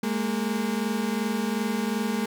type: tone pair together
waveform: 35% pulse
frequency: 206.2 / 228.9 Hz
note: G#3 / A#3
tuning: -12 / -31 cents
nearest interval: major second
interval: 181 cents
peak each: -26 dBFS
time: 0.03-2.26 s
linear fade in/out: 5 ms
effects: none